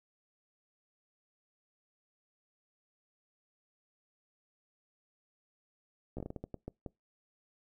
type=slowing click train; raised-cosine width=2 ms; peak=-27 dBFS; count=11; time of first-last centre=6.17-6.862 s; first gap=14 ms; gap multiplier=1.33; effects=noise-tail reverb RT60 0.2 s tail -24 dB re dry